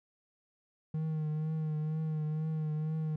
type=tone with vibrato; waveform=triangle; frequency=155.56 Hz; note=D#3; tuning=in tune; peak=-29 dBFS; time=0.94-3.16 s; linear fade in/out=5 ms; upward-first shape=triangle; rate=2.1 Hz; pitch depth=38 cents each way; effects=none